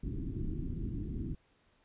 pink low-pass noise, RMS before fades -37 dBFS, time 0.03-1.35 s, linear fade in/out 5 ms, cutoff 340 Hz, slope 48 dB/octave, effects pink hiss -70 dBFS RMS until 1.84 s + resampled to 8000 Hz

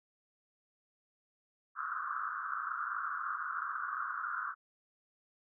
white band-pass noise, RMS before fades -38 dBFS, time 1.75-4.55 s, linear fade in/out 50 ms, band 1100 to 1500 Hz, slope 96 dB/octave, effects none

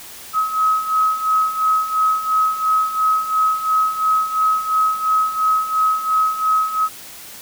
sine beating tone pair, 1274 / 1276.9 Hz, D#6 / D#6, +41 / +44 cents, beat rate 2.9 Hz, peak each -21 / -16 dBFS, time 0.33-6.89 s, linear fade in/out 50 ms, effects white hiss -37 dBFS RMS until 7.41 s

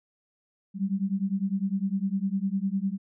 sine beating tone pair, 190 / 199.9 Hz, F#3 / G3, +46 / +34 cents, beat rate 9.9 Hz, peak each -28 dBFS, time 0.74-2.98 s, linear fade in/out 50 ms, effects none

